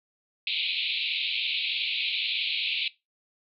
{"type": "band-pass noise", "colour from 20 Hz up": "pink", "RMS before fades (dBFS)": -29, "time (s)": [0.47, 2.88], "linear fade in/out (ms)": 2, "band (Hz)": [2300, 4200], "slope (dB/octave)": 96, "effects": ["noise-tail reverb RT60 0.2 s tail -18 dB re dry"]}